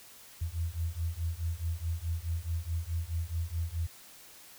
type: beating tone pair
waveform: sine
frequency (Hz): 81 / 85.7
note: E2 / F2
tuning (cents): -30 / -32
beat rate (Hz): 4.7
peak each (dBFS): -34 / -34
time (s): 0.41-3.87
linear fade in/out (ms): 10
effects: white hiss -53 dBFS RMS until 4.58 s